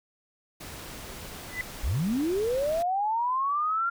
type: noise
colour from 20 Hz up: pink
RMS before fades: -41 dBFS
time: 0.6-2.83 s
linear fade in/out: 10 ms
type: tone with exponential growth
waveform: sine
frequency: 2000 Hz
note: B6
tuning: 21 cents sharp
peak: -25 dBFS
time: 1.44-1.61 s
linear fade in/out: 1 ms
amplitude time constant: 36 ms
type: linear sweep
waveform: sine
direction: up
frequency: 41.34 to 1396.9 Hz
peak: -24 dBFS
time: 1.83-3.9 s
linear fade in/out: 10 ms
effects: none